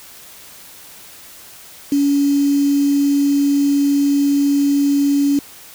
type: tone with quantisation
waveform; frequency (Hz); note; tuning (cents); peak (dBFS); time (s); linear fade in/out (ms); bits
sine; 282.9; C#4; +35; -12; 1.92-5.39; 2; 5
effects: white hiss -40 dBFS RMS until 5.74 s